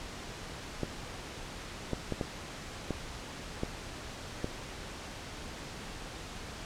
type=clicks; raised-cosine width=2 ms; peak=-18 dBFS; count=7; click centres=0.833 / 1.933 / 2.123 / 2.212 / 2.907 / 3.634 / 4.444 s; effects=pink hiss -43 dBFS RMS until 6.65 s + low-pass 7000 Hz 12 dB/octave